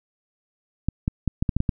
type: clicks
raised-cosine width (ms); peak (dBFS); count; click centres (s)
5; -9; 8; 0.886 / 1.079 / 1.277 / 1.425 / 1.492 / 1.566 / 1.604 / 1.692
effects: none